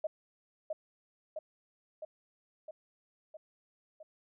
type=tone with echo; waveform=sine; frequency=622.3 Hz; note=D#5; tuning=in tune; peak=-30 dBFS; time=0.04-0.07 s; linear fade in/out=5 ms; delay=660 ms; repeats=6; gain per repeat=-3 dB; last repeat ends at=4.03 s; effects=none